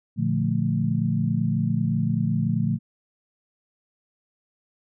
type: chord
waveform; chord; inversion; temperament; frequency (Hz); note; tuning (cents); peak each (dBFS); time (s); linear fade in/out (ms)
sine; Bb major seventh; none; equal; 116.54 / 146.83 / 174.61 / 220; Bb2 / D3 / F3 / A3; 0 / 0 / 0 / 0; -26; 0.16-2.79; 50
effects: none